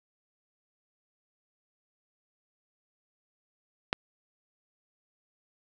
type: click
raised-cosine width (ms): 0.3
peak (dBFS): -9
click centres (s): 3.929
effects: none